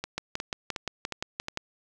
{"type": "two click trains", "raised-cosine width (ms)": 0.2, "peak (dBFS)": [-15, -13], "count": [5, 9], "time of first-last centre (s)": [[0.04, 1.484], [0.18, 1.574]], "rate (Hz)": [2.77, 5.74], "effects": []}